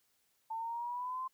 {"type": "exponential sweep", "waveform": "sine", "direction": "up", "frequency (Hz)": [888, 1046.5], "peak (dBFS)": -36, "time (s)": [0.5, 1.28], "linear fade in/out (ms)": 10, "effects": ["white hiss -75 dBFS RMS until 1.33 s"]}